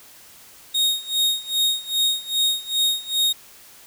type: tone with tremolo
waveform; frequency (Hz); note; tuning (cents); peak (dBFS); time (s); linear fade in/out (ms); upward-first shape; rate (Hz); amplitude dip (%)
40% pulse; 3729; A#7; 0; -15; 0.74-3.33; 10; sine; 2.5; 90
effects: white hiss -47 dBFS RMS until 3.86 s